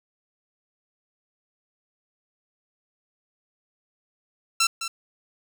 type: tone with echo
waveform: 10% pulse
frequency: 1345 Hz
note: E6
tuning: 34 cents sharp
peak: -10 dBFS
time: 4.6-4.67 s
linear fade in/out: 5 ms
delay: 210 ms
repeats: 1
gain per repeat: -10 dB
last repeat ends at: 4.88 s
effects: none